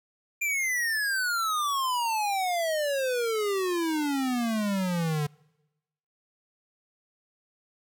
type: exponential sweep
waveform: square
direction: down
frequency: 2400 to 144.8 Hz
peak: -26 dBFS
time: 0.41-5.27 s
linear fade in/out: 10 ms
effects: noise-tail reverb RT60 1.0 s tail -26 dB re dry